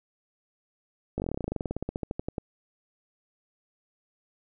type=slowing click train; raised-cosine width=2 ms; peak=-17 dBFS; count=26; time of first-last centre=1.18-2.382 s; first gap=19 ms; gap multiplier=1.07; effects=none